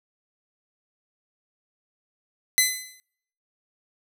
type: tone with exponential decay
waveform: 10% pulse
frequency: 2024 Hz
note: B6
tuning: 42 cents sharp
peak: -5 dBFS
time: 2.58-3 s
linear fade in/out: 0 ms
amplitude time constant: 91 ms
effects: noise-tail reverb RT60 0.7 s tail -26 dB re dry